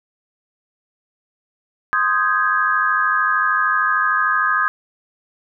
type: chord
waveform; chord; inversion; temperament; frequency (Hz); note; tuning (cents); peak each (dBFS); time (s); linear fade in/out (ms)
sine; Ab major seventh; first; equal; 1046.5 / 1244.5 / 1568 / 1661.2; C6 / Eb6 / G6 / Ab6; 0 / 0 / 0 / 0; -24 / -18 / -22 / -20; 1.93-4.68; 0
effects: none